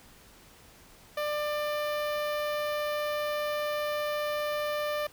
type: tone with notch filter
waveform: sawtooth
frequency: 595 Hz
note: D5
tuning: 22 cents sharp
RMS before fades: -31 dBFS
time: 1.17-5.07 s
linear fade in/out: 5 ms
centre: 7700 Hz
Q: 0.7
effects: pink hiss -55 dBFS RMS until 5.12 s